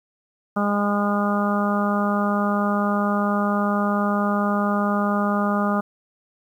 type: harmonic tone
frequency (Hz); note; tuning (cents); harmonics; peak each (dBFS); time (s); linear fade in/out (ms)
204.4; G#3; -27; 1 / 2 / 3 / 4 / 5 / 6 / 7; -21 / -31 / -27 / -29 / -32 / -26 / -32; 0.56-5.81; 10
effects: 9-bit